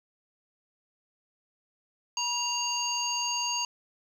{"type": "harmonic tone with a mistuned harmonic", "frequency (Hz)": 932.3, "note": "A#5", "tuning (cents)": 0, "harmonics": [1, 3, 5, 7], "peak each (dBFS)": [-33, -33, -33, -33], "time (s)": [2.17, 3.65], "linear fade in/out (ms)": 2, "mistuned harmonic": 1, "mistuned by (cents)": 58, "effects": ["9-bit"]}